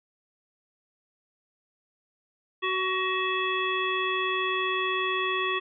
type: harmonic tone with a mistuned harmonic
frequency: 373.7 Hz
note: F#4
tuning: 17 cents sharp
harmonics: 1 / 3 / 5 / 7 / 9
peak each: -31 / -29 / -32 / -32 / -34 dBFS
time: 2.62-5.6 s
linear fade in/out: 20 ms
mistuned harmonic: 5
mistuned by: +19 cents
effects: none